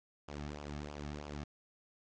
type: tone with flanger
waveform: sawtooth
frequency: 73.42 Hz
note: D2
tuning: in tune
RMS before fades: -44 dBFS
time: 0.28-1.44 s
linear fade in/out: 5 ms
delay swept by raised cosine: 0.49 to 2.09 ms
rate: 3.1 Hz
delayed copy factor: -0.7
effects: resampled to 16000 Hz + 10-bit

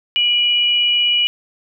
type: tone pair together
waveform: sine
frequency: 2403 / 2929 Hz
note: D7 / F#7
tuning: +39 / -18 cents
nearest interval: minor third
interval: 343 cents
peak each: -22 / -13 dBFS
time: 0.16-1.27 s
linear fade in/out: 0 ms
effects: none

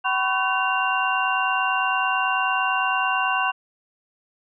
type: tone cluster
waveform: sine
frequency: 759 / 1001 / 1110 / 1520 / 2776 Hz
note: F#5 / B5 / C#6 / F#6 / F7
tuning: +44 / +23 / +2 / +46 / -11 cents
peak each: -26 dBFS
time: 0.04-3.52 s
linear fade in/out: 20 ms
effects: none

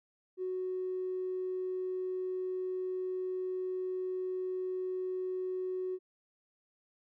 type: tone with tanh clipping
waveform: triangle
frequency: 370 Hz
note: F#4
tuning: in tune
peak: -33 dBFS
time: 0.37-5.99 s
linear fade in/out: 50 ms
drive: 4 dB
effects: none

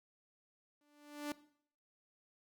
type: tone with exponential growth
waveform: sawtooth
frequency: 293.7 Hz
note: D4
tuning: in tune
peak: -32 dBFS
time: 0.81-1.32 s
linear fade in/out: 2 ms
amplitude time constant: 110 ms
effects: noise-tail reverb RT60 0.6 s tail -18 dB re dry

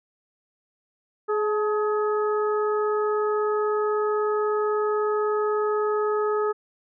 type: harmonic tone with a mistuned harmonic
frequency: 421.9 Hz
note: G#4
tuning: 27 cents sharp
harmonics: 1 / 2 / 3 / 4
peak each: -22 / -33 / -28 / -40 dBFS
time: 1.28-6.53 s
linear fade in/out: 20 ms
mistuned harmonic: 2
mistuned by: +44 cents
effects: none

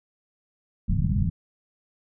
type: low-pass noise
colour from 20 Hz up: white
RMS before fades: -23 dBFS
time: 0.88-1.3 s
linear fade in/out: 10 ms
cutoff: 190 Hz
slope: 48 dB/octave
effects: none

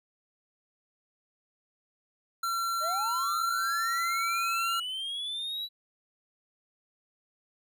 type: tone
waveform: square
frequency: 1360 Hz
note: F6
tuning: 46 cents flat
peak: -29 dBFS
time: 2.43-4.8 s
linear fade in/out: 5 ms
type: linear sweep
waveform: triangle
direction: up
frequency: 588 to 3951 Hz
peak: -31 dBFS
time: 2.8-5.69 s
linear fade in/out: 50 ms
effects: none

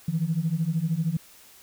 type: beating tone pair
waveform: sine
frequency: 155.56 / 168.56 Hz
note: D#3 / E3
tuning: 0 / +39 cents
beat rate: 13 Hz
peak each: -26 / -25 dBFS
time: 0.08-1.17 s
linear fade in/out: 5 ms
effects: tanh soft clip ceiling -15 dBFS + white hiss -52 dBFS RMS until 1.62 s

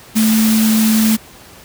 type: tone in noise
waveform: sine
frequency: 219.9 Hz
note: A3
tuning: 1 cent flat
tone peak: -10 dBFS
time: 0.15-1.17 s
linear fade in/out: 20 ms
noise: white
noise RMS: -20 dBFS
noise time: 0.15-1.17 s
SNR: +7 dB
effects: pink hiss -40 dBFS RMS until 1.64 s + high-pass 60 Hz 12 dB/octave

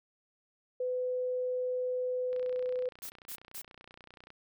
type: tone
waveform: sine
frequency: 503 Hz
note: B4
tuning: 32 cents sharp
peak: -30 dBFS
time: 0.8-2.89 s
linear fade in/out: 5 ms
type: click train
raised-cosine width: 0.3 ms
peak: -35 dBFS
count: 61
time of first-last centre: 2.33-4.304 s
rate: 30.4 Hz
type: noise bursts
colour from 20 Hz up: blue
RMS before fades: -42 dBFS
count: 3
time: 3.02-3.62 s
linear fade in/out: 10 ms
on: 80 ms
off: 180 ms
effects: none

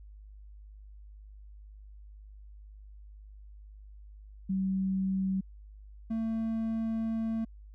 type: tone pair in turn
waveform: sine / triangle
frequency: 190.8 / 224.2 Hz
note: G3 / A3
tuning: -47 / +33 cents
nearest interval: minor third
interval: 280 cents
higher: second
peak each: -27 dBFS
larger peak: neither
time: 4.49-5.41 / 6.1-7.45 s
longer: second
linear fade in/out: 10 ms
effects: added 51 Hz sine -47 dBFS peak until 7.74 s

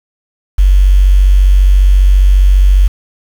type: tone with quantisation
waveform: sine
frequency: 47.36 Hz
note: F#1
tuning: 41 cents sharp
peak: -3 dBFS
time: 0.58-2.88 s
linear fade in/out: 10 ms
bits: 5
effects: none

